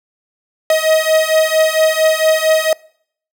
45% pulse beating tone pair, 630 / 634.4 Hz, D#5 / D#5, +21 / +33 cents, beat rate 4.4 Hz, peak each -14 dBFS, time 0.7-2.73 s, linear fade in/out 2 ms, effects noise-tail reverb RT60 0.6 s tail -24 dB re dry

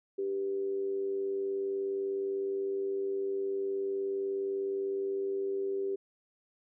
sine tone with amplitude modulation, 392 Hz, G4, in tune, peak -28 dBFS, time 0.18-5.96 s, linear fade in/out 10 ms, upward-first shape sine, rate 99.6 Hz, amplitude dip 45%, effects none

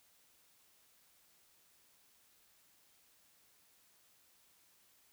silence, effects white hiss -69 dBFS RMS until 5.12 s

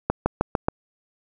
accelerating click train, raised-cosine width 1 ms, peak -5 dBFS, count 5, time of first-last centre 0.1-0.685 s, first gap 160 ms, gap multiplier 0.94, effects none

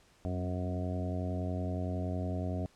harmonic tone with a mistuned harmonic, 90.8 Hz, F#2, 32 cents flat, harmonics 1 / 2 / 3 / 4 / 5 / 6 / 7 / 8, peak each -34 / -39 / -40 / -46 / -47 / -49 / -42 / -48 dBFS, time 0.25-2.66 s, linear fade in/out 0 ms, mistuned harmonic 2, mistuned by +30 cents, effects pink hiss -64 dBFS RMS until 2.75 s + low-pass 9000 Hz 12 dB/octave

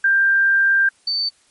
sine tone pair in turn, 1586 / 4551 Hz, G6 / C#8, +20 / +45 cents, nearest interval octave + tritone, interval 1825 cents, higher second, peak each -12 / -18 dBFS, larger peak first, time 0.04-0.89 / 1.07-1.29 s, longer first, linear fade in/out 5 ms, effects white hiss -57 dBFS RMS until 1.5 s + MP3 48 kbps

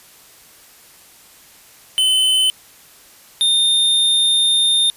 square tone pair in turn, 3041 / 3635 Hz, F#7 / A#7, +47 / -44 cents, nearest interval minor third, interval 309 cents, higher second, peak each -13 dBFS, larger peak neither, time 1.98-2.5 / 3.41-4.9 s, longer second, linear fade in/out 0 ms, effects white hiss -46 dBFS RMS until 4.96 s + resampled to 32000 Hz

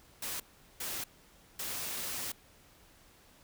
white noise bursts at uneven times, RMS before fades -38 dBFS, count 3, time 0.22-0.4 / 0.8-1.04 / 1.59-2.32 s, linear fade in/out 5 ms, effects pink hiss -61 dBFS RMS until 3.43 s

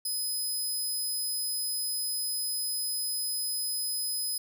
15% pulse tone, 5040 Hz, D#8, 21 cents sharp, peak -24 dBFS, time 0.05-4.38 s, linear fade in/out 5 ms, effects none

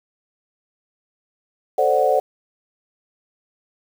sine chord, D dominant seventh, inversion second, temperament equal, 440 / 523.3 / 587.3 / 740 Hz, A4 / C5 / D5 / F#5, 0 / 0 / 0 / 0 cents, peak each -22 / -19 / -20 / -19 dBFS, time 1.78-2.2 s, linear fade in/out 5 ms, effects 7-bit

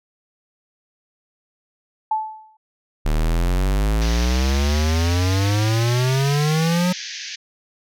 sine tone with exponential decay, 870 Hz, A5, 20 cents flat, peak -15 dBFS, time 2.11-2.57 s, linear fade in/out 5 ms, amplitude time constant 100 ms
square exponential sweep, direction up, 36.98 to 183.6 Hz, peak -17 dBFS, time 3.05-6.93 s, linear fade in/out 10 ms
white band-pass noise, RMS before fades -32 dBFS, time 4.01-7.36 s, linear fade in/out 10 ms, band 1600 to 6400 Hz, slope 96 dB/octave
effects none

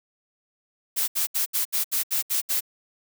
blue noise bursts, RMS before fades -24 dBFS, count 9, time 0.96-2.608 s, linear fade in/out 20 ms, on 120 ms, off 71 ms, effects none

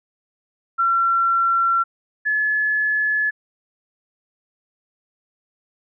sine tone pair in turn, 1360 / 1713.5 Hz, F6 / A6, -46 / -46 cents, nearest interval major third, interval 400 cents, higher second, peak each -15 / -17 dBFS, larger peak first, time 0.78-1.84 / 2.25-3.31 s, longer neither, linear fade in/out 20 ms, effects none

